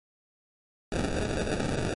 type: noise with sample-and-hold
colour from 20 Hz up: blue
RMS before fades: -29 dBFS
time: 0.92-1.94 s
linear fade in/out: 2 ms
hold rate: 1050 Hz
effects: MP3 48 kbps